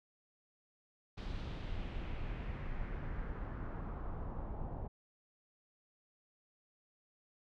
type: noise with low-pass filter sweep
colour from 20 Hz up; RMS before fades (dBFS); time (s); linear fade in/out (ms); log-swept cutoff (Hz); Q
brown; -41; 1.17-4.88; 10; 4200 to 800; 1.9
effects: none